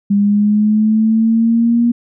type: linear sweep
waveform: sine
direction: up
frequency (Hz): 200.7 to 238.2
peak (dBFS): -9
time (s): 0.1-1.92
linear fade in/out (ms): 10
effects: none